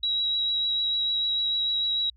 sine tone with vibrato, 3871 Hz, B7, 35 cents flat, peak -23 dBFS, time 0.03-2.1 s, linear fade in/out 5 ms, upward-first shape sine, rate 6.7 Hz, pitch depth 12 cents each way, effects added 60 Hz sine -54 dBFS peak until 2.16 s

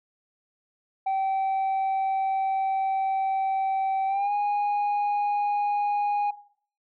sine tone with pitch glide, 772 to 822.6 Hz, G5 to G#5, -27 to -17 cents, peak -20 dBFS, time 1.06-6.31 s, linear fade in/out 10 ms, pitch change +110 cents, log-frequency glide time 4.07-4.32 s, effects noise-tail reverb RT60 0.5 s tail -17 dB re dry + tanh soft clip ceiling -22 dBFS

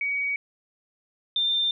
sine tone pair in turn, 2258 / 3592 Hz, C#7 / A7, +31 / +35 cents, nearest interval minor sixth, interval 804 cents, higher second, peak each -24 / -21 dBFS, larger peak second, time 0.01-0.36 / 1.36-1.71 s, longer neither, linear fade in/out 2 ms, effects none

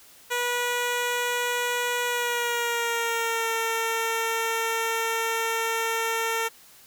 10% pulse tone with pitch glide, 486.3 to 453.7 Hz, B4 to A#4, -27 to -47 cents, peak -16 dBFS, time 0.3-6.49 s, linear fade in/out 20 ms, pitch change -120 cents, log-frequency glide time 2.06-3.5 s, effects white hiss -52 dBFS RMS until 6.86 s

